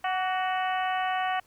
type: harmonic tone with a mistuned harmonic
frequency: 371.4 Hz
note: F#4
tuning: 7 cents sharp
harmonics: 2 / 3 / 4 / 5 / 6 / 7 / 8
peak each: -27 / -34 / -36 / -35 / -42 / -41 / -40 dBFS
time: 0.04-1.4 s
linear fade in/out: 5 ms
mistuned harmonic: 3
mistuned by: +36 cents
effects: pink hiss -62 dBFS RMS until 1.46 s